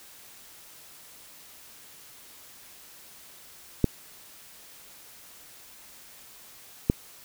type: clicks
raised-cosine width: 3 ms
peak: -6 dBFS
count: 2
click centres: 3.843 / 6.899 s
effects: white hiss -50 dBFS RMS until 7.24 s